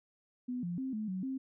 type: tone with pitch steps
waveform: sine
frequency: 249 / 174.3 / 263.4 / 215.2 / 186.6 / 264.9 Hz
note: B3 / F3 / C4 / A3 / F#3 / C4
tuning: +14 / -3 / +12 / -38 / +15 / +22 cents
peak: -34 dBFS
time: 0.48-1.38 s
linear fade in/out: 10 ms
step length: 150 ms
effects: none